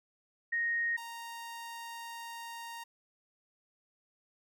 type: tone pair in turn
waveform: sine / sawtooth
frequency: 1864.7 / 929.7 Hz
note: A#6 / A#5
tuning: 0 / -5 cents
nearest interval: octave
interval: 1205 cents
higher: first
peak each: -29 / -38 dBFS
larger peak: first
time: 0.52-0.97 / 0.97-2.84 s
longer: second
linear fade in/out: 10 ms
effects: none